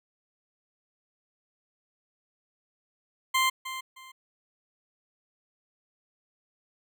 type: tone with echo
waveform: 20% pulse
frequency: 1046.5 Hz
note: C6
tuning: in tune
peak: -17 dBFS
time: 3.34-3.5 s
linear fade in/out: 10 ms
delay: 310 ms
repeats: 2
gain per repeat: -12 dB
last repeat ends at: 4.12 s
effects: none